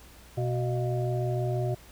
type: harmonic tone with a mistuned harmonic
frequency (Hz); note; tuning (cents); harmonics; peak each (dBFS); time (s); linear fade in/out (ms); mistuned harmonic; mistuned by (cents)
123.47; B2; 0; 1 / 3 / 5 / 6; -27 / -33 / -35 / -38; 0.37-1.75; 10; 6; -90
effects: added 60 Hz sine -53 dBFS peak until 1.91 s + pink hiss -53 dBFS RMS until 1.91 s